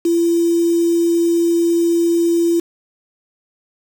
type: tone with quantisation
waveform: sine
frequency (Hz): 339.3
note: F4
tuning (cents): -50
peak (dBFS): -12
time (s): 0.05-2.6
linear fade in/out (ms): 5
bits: 5
effects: none